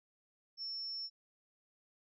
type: tone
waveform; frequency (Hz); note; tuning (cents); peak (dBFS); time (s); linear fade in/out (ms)
sine; 5400; E8; +41; -39; 0.57-1.1; 50
effects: none